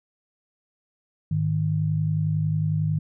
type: tone pair together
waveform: sine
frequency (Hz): 104 / 155.02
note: G#2 / D#3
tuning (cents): +3 / -6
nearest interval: perfect fifth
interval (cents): 691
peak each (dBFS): -26 / -22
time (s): 1.31-2.99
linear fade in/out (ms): 5
effects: none